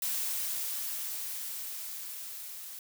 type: noise with level ramp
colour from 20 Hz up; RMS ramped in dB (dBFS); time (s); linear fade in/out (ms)
blue; -32 to -44; 0.02-2.79; 2
effects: none